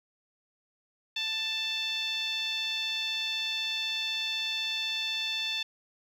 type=tone with band-pass filter; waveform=10% pulse; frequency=884 Hz; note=A5; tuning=8 cents sharp; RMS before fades=-32 dBFS; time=1.16-5.63 s; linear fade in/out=5 ms; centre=3300 Hz; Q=3.5; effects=none